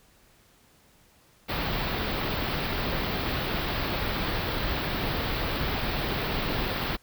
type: band-stop noise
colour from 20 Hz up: pink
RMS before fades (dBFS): -29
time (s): 1.48-6.97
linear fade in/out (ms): 20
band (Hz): 4700 to 15000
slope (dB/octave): 48
effects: pink hiss -60 dBFS RMS until 7.02 s